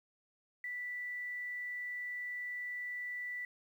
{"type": "tone with quantisation", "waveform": "sine", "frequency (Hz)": 1970, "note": "B6", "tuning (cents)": -5, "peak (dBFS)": -38, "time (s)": [0.64, 3.45], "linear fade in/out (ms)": 2, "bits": 11, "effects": []}